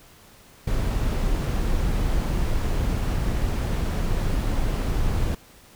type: noise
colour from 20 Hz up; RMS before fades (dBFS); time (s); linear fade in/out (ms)
brown; -23; 0.67-5.35; 5
effects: pink hiss -51 dBFS RMS until 5.75 s